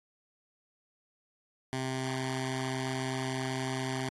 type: tone with notch filter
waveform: 10% pulse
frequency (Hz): 130.81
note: C3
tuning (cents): 0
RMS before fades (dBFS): -34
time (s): 1.73-4.09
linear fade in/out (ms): 0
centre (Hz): 520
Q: 2
effects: low-pass 11000 Hz 12 dB/octave + AAC 32 kbps